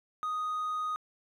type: tone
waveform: triangle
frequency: 1244.5 Hz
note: D#6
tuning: in tune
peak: -28 dBFS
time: 0.23-0.96 s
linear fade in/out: 0 ms
effects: tanh soft clip ceiling -24 dBFS